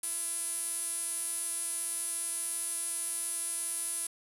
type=tone with band-pass filter; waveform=sawtooth; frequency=337.3 Hz; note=E4; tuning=40 cents sharp; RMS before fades=-35 dBFS; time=0.03-4.07 s; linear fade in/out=5 ms; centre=10000 Hz; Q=9.9; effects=none